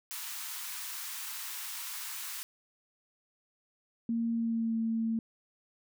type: high-pass noise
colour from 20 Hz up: white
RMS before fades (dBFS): -40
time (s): 0.11-2.43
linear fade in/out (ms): 0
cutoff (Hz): 890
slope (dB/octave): 48
type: tone with pitch glide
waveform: sine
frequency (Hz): 230.7 to 225.8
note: A#3 to A3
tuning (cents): -18 to +45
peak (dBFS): -28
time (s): 4.09-5.19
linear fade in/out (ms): 2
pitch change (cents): -37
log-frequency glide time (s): 4.32-4.77
effects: none